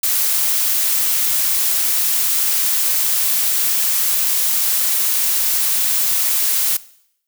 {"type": "noise", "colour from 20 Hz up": "blue", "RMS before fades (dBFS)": -17, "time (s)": [0.03, 6.77], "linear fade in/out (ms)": 5, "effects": ["noise-tail reverb RT60 0.7 s tail -19 dB re dry"]}